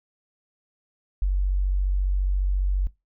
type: tone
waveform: sine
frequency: 47.28 Hz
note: F#1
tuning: 38 cents sharp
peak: -19 dBFS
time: 1.22-2.87 s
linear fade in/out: 0 ms
effects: noise-tail reverb RT60 0.2 s tail -20 dB re dry